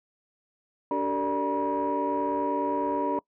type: tone cluster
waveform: sine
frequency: 289.1 / 385.6 / 455.2 / 588 / 962 Hz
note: D4 / G4 / A#4 / D5 / B5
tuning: -27 / -28 / -41 / +2 / -46 cents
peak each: -29 / -32 / -33 / -31 / -27 dBFS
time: 0.91-3.19 s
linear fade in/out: 2 ms
effects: noise-tail reverb RT60 0.1 s tail -24 dB re dry + tanh soft clip ceiling -18 dBFS